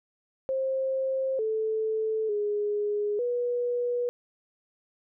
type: tone with pitch steps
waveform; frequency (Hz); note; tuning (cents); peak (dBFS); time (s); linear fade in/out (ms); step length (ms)
sine; 530 / 438.4 / 414.9 / 485.9; C5 / A4 / G#4 / B4; +22 / -6 / -2 / -28; -25; 0.49-4.09; 0; 900
effects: none